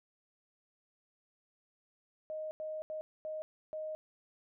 sine tone bursts at uneven times, 622.3 Hz, D#5, in tune, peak -37 dBFS, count 5, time 2.3-2.51 / 2.6-2.82 / 2.9-3.01 / 3.25-3.42 / 3.73-3.95 s, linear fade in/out 0 ms, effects none

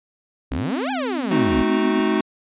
sawtooth exponential two-way sweep, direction up then down, 52.7 to 871 to 52.7 Hz, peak -20 dBFS, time 0.51-1.63 s, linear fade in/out 10 ms, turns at 0.91 s
sine tone with pitch glide, 260.2 to 253.4 Hz, C4 to B3, -9 to +45 cents, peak -25 dBFS, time 0.52-2 s, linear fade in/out 0 ms, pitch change -46 cents, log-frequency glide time 1.08-1.84 s
square chord, A diminished seventh, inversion none, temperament equal with one note detuned, 215.7 / 261.6 / 311.1 / 370 Hz, A3 / C4 / Eb4 / Gb4, -34 / 0 / 0 / 0 cents, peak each -23 / -27 / -23 / -23 dBFS, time 1.31-2.21 s, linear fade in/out 5 ms
effects resampled to 8000 Hz

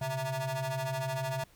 30% pulse ring-modulated tone, 261.6 Hz, C4, in tune, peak -26 dBFS, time 0.01-1.44 s, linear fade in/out 5 ms, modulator 399 Hz, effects pink hiss -62 dBFS RMS until 1.55 s

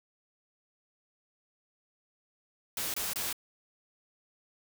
white noise bursts, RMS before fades -34 dBFS, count 3, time 2.77-3.328 s, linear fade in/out 2 ms, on 170 ms, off 24 ms, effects none

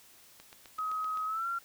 click train, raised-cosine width 0.2 ms, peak -32 dBFS, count 7, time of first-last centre 0.4-1.173 s, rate 7.76 Hz
sine tone with pitch glide, 1267 to 1373.7 Hz, D#6 to F6, +31 to -29 cents, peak -31 dBFS, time 0.78-1.59 s, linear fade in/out 10 ms, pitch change +140 cents, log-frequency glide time 1.26-1.47 s
effects white hiss -58 dBFS RMS until 1.64 s

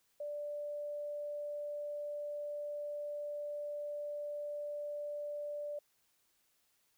sine tone, 587 Hz, D5, 1 cent flat, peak -38 dBFS, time 0.2-5.79 s, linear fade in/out 5 ms, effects white hiss -75 dBFS RMS until 6.97 s

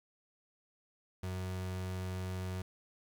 35% pulse tone, 92.5 Hz, F#2, in tune, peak -35 dBFS, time 1.23-2.62 s, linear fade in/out 5 ms, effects 11-bit

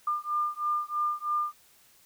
sine beating tone pair, 1200 / 1203.1 Hz, D6 / D6, +37 / +41 cents, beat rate 3.1 Hz, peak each -30 dBFS, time 0.07-1.53 s, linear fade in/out 5 ms, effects white hiss -60 dBFS RMS until 2.05 s

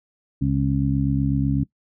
harmonic tone, 68.1 Hz, C#2, 30 cents flat, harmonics 1 / 2 / 3 / 4, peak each -27 / -21 / -27 / -23 dBFS, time 0.41-1.64 s, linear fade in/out 10 ms, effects noise-tail reverb RT60 0.1 s tail -20 dB re dry

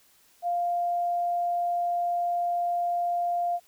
sine tone, 698.5 Hz, F5, in tune, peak -24 dBFS, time 0.42-3.6 s, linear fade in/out 50 ms, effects white hiss -61 dBFS RMS until 3.67 s

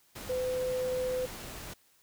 sine tone in noise, 508 Hz, B4, 49 cents sharp, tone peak -29 dBFS, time 0.29-1.26 s, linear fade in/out 10 ms, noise pink, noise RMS -43 dBFS, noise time 0.15-1.74 s, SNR +11 dB, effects white hiss -66 dBFS RMS until 2.02 s

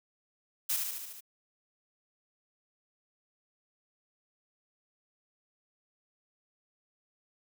blue noise with echo, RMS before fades -30 dBFS, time 0.69-0.77 s, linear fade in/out 10 ms, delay 73 ms, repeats 6, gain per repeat -3 dB, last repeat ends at 1.208 s, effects none

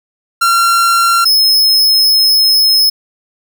45% pulse tone pair in turn, 1371 / 5176 Hz, F6 / E8, -32 / -32 cents, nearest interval octave + major seventh, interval 2300 cents, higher second, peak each -8 / -7 dBFS, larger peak second, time 0.41-1.25 / 1.25-2.9 s, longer second, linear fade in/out 10 ms, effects none

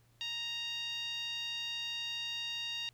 10% pulse tone with band-pass filter, 932.3 Hz, A#5, in tune, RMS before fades -39 dBFS, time 0.21-2.89 s, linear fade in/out 0 ms, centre 3300 Hz, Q 3.9, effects added 117 Hz sine -66 dBFS peak until 2.93 s + pink hiss -71 dBFS RMS until 2.93 s

